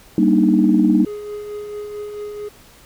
sine chord, Eb major seventh, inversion first, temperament just, 194.45 / 233.3 / 291.7 / 311.1 Hz, G3 / Bb3 / D4 / Eb4, -14 / +2 / -12 / 0 cents, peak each -16 / -16 / -19 / -15 dBFS, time 0.18-1.05 s, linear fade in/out 2 ms
triangle tone with tremolo, 416.7 Hz, G#4, 6 cents sharp, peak -23 dBFS, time 1.06-2.49 s, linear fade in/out 10 ms, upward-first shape triangle, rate 4.5 Hz, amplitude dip 40%
effects tanh soft clip ceiling -1 dBFS + pink hiss -47 dBFS RMS until 2.85 s

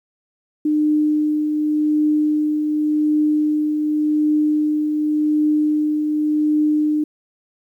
sine tone with tremolo, 302.6 Hz, D#4, 48 cents flat, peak -13 dBFS, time 0.65-7.04 s, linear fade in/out 5 ms, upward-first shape triangle, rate 0.88 Hz, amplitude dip 40%, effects 9-bit

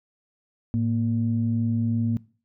sine tone pair together, 110 / 232.8 Hz, A2 / A#3, 0 / -2 cents, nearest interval octave + minor second, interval 1298 cents, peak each -23 dBFS, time 0.74-2.17 s, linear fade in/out 0 ms, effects noise-tail reverb RT60 0.4 s tail -22 dB re dry + tanh soft clip ceiling -13 dBFS

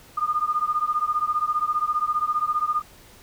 sine beating tone pair, 1211 / 1226 Hz, D#6 / D#6, -47 / -26 cents, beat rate 15 Hz, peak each -24 dBFS, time 0.17-2.82 s, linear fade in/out 10 ms, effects pink hiss -50 dBFS RMS until 3.22 s

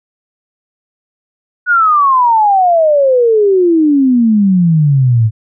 sine exponential sweep, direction down, 1480 to 106.6 Hz, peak -6 dBFS, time 1.66-5.31 s, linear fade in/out 50 ms, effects none

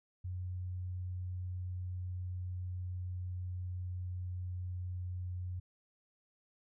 sine tone with pitch glide, 90.9 to 90.32 Hz, F#2 to F#2, -30 to -41 cents, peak -37 dBFS, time 0.24-5.6 s, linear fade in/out 10 ms, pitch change -11 cents, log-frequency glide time 0.92-5.4 s, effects none

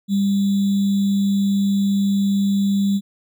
sine tone with sample-and-hold, 198.8 Hz, G3, 25 cents sharp, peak -15 dBFS, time 0.08-3.01 s, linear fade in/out 50 ms, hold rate 3675 Hz, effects none

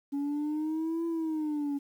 sine exponential two-way sweep, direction up then down, 280 to 335.9 to 280 Hz, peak -26 dBFS, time 0.12-1.79 s, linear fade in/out 20 ms, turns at 1.06 s, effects tanh soft clip ceiling -28 dBFS + 10-bit

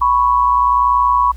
sine tone pair together, 987.7 / 1108.7 Hz, B5 / C#6, 0 / 0 cents, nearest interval major second, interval 200 cents, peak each -13 dBFS, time 0.01-1.32 s, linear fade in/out 10 ms, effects added 60 Hz sine -28 dBFS peak until 1.36 s + pink hiss -50 dBFS RMS until 1.36 s

